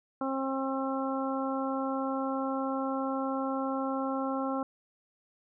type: harmonic tone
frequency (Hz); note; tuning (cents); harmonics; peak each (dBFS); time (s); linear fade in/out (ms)
267.7; C4; +40; 1 / 2 / 3 / 4 / 5; -32 / -35 / -37 / -38 / -39; 0.21-4.63; 2
effects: none